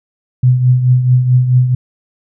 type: tone with tremolo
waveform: sine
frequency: 126.1 Hz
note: B2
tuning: 36 cents sharp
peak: -4 dBFS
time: 0.43-1.75 s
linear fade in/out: 5 ms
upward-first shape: triangle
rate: 4.6 Hz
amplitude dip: 65%
effects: none